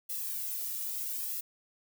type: noise with flanger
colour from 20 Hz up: violet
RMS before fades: -36 dBFS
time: 0.09-1.41 s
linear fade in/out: 10 ms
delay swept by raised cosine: 1.3 to 1.91 ms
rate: 0.76 Hz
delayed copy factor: -0.85
effects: none